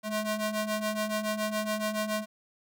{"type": "ring-modulated tone", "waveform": "sawtooth", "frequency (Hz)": 428.9, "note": "A4", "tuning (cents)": -44, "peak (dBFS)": -22, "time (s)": [0.03, 2.26], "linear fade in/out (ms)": 50, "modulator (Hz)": 218, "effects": []}